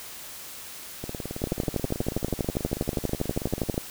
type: two click trains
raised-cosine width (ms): 2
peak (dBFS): -19 / -11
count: 51 / 30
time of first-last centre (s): 1.04-3.743 / 1.44-3.779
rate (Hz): 18.5 / 12.4
effects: white hiss -41 dBFS RMS until 3.9 s